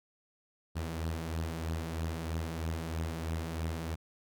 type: beating tone pair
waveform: sawtooth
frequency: 80.7 / 83.8 Hz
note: E2 / E2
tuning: -36 / +29 cents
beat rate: 3.1 Hz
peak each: -31 / -36 dBFS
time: 0.75-3.96 s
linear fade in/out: 20 ms
effects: none